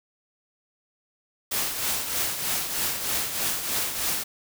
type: noise with tremolo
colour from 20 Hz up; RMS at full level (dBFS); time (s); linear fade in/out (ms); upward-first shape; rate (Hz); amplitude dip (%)
white; -25; 1.51-4.24; 10; triangle; 3.2; 60
effects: none